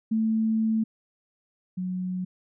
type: tone pair in turn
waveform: sine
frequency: 221.2 / 183.4 Hz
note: A3 / F#3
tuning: +9 / -15 cents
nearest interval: minor third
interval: 324 cents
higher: first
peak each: -21 / -27 dBFS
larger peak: first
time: 0.11-0.84 / 1.77-2.25 s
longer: first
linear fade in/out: 10 ms
effects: none